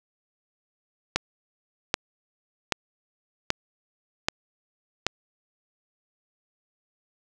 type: click train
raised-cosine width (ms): 0.2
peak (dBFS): -4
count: 6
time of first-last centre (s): 1.16-5.066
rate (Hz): 1.28
effects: none